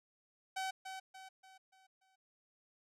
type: tone with echo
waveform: sawtooth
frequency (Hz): 761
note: F#5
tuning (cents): +48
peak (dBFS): -33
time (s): 0.56-0.71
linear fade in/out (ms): 10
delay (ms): 290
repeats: 5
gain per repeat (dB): -7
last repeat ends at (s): 2.16
effects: low-pass 10000 Hz 12 dB/octave